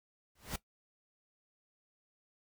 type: noise with exponential growth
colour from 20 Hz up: pink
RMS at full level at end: -34 dBFS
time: 0.35-0.56 s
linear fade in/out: 5 ms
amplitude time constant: 44 ms
effects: noise-tail reverb RT60 0.1 s tail -17 dB re dry

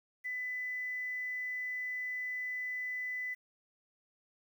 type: tone with quantisation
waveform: sine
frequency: 2000 Hz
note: B6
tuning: 21 cents sharp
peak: -35 dBFS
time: 0.24-3.35 s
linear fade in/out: 20 ms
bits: 10
effects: none

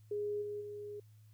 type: tone with level steps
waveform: sine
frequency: 414 Hz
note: G#4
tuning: 5 cents flat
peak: -34 / -38 / -42 dBFS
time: 0.11-1 s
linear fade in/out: 5 ms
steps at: 0.41 / 0.6 s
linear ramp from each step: 20 ms
effects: added 107 Hz sine -57 dBFS peak until 1.33 s + white hiss -75 dBFS RMS until 1.33 s

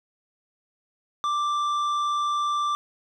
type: tone with tanh clipping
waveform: sine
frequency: 1177 Hz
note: D6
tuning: 3 cents sharp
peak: -24 dBFS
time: 1.24-2.75 s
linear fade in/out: 0 ms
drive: 9 dB
effects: none

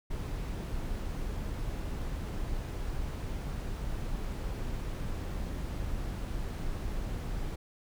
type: noise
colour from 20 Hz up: brown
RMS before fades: -35 dBFS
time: 0.1-7.56 s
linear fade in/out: 10 ms
effects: none

